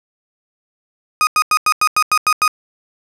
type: tone bursts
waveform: 35% pulse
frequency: 1244.5 Hz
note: D#6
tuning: in tune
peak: -9 dBFS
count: 9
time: 1.21-2.478 s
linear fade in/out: 0 ms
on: 60 ms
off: 91 ms
effects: low-pass 12000 Hz 12 dB/octave